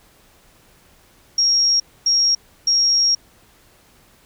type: tone bursts at uneven times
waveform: sine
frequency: 5588 Hz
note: F8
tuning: in tune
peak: -13 dBFS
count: 3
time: 1.38-1.8 / 2.06-2.35 / 2.67-3.15 s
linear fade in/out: 5 ms
effects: pink hiss -53 dBFS RMS until 4.25 s